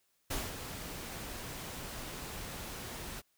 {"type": "noise with ADSR envelope", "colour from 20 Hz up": "pink", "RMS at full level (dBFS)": -35, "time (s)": [0.3, 3.22], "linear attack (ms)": 11, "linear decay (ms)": 200, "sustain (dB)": -8, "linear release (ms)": 32, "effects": ["white hiss -75 dBFS RMS until 3.37 s"]}